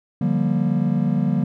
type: chord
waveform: triangle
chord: G minor seventh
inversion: second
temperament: just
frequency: 147 / 176.4 / 196 / 235.2 Hz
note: D3 / F3 / G3 / Bb3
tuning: +2 / +18 / 0 / +16 cents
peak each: -21 dBFS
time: 0.21-1.44 s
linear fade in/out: 5 ms
effects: none